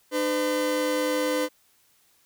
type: tone pair together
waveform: 40% pulse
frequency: 301.7 / 507.4 Hz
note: D4 / B4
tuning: +47 / +47 cents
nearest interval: major sixth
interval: 900 cents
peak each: -27 / -24 dBFS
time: 0.11-1.49 s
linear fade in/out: 50 ms
effects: white hiss -63 dBFS RMS until 2.25 s